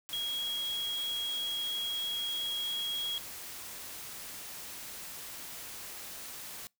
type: tone in noise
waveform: sine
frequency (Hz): 3299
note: G#7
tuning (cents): -12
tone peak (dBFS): -32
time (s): 0.13-3.18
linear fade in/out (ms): 0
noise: white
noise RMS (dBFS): -44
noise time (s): 0.09-6.67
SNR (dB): +9
effects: noise-tail reverb RT60 0.2 s tail -25 dB re dry